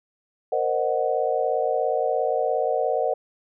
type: chord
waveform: sine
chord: C half-diminished seventh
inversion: third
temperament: equal with one note detuned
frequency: 466.2 / 523.3 / 614 / 740 Hz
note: Bb4 / C5 / Eb5 / Gb5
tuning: 0 / 0 / -23 / 0 cents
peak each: -26 dBFS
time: 0.52-3.14 s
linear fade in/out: 5 ms
effects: none